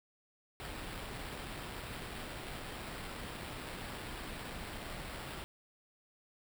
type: noise with sample-and-hold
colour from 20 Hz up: pink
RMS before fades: -44 dBFS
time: 0.6-5.44 s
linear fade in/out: 0 ms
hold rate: 6300 Hz
effects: none